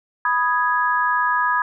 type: chord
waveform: sine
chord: G# minor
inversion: first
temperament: equal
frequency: 987.8 / 1244.5 / 1661.2 Hz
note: B5 / D#6 / G#6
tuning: 0 / 0 / 0 cents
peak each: -20 / -22 / -21 dBFS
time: 0.25-1.62 s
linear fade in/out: 2 ms
effects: none